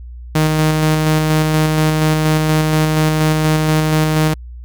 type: tone with tremolo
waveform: sawtooth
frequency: 155.56 Hz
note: D#3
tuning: in tune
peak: -7 dBFS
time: 0.35-4.34 s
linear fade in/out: 5 ms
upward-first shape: square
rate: 4.2 Hz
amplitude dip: 25%
effects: added 60 Hz sine -29 dBFS peak until 4.64 s